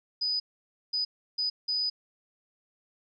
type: tone bursts at uneven times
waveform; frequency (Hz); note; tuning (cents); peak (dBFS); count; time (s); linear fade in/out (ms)
sine; 4978; D#8; 0; -26; 4; 0.21-0.4 / 0.93-1.05 / 1.38-1.5 / 1.68-1.9; 10
effects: none